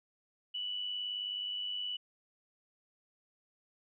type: tone with amplitude modulation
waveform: sine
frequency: 2960 Hz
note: F#7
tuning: in tune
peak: -33 dBFS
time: 0.54-1.97 s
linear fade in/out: 10 ms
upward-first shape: sine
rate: 99 Hz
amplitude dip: 45%
effects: none